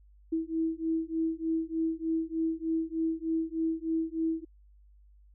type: beating tone pair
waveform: sine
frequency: 322.9 / 326.2 Hz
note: E4 / E4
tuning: -36 / -18 cents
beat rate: 3.3 Hz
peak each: -31 dBFS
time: 0.32-4.45 s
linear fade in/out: 10 ms
effects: added 50 Hz sine -55 dBFS peak until 5.34 s